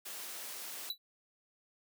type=noise; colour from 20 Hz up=white; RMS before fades=-44 dBFS; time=0.05-0.9 s; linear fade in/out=10 ms
type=tone with exponential decay; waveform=square; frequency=3951 Hz; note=B7; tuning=in tune; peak=-31 dBFS; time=0.9-0.98 s; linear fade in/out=2 ms; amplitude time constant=16 ms
effects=high-pass 300 Hz 12 dB/octave